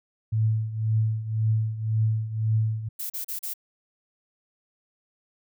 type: tone with tremolo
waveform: sine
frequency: 110 Hz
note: A2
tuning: in tune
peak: -18 dBFS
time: 0.32-2.89 s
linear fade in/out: 10 ms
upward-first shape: triangle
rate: 1.9 Hz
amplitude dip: 80%
type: noise bursts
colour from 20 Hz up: violet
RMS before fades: -32 dBFS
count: 4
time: 2.99-3.538 s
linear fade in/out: 10 ms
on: 110 ms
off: 36 ms
effects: none